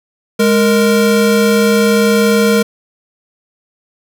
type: tone pair together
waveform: square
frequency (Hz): 207.7 / 464.4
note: G#3 / A#4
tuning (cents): 0 / -7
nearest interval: octave + major second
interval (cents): 1393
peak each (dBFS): -12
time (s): 0.39-2.63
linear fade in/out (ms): 10
effects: none